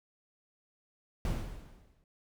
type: noise with exponential decay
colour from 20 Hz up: brown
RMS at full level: -30 dBFS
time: 1.25-2.04 s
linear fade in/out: 1 ms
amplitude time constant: 170 ms
effects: none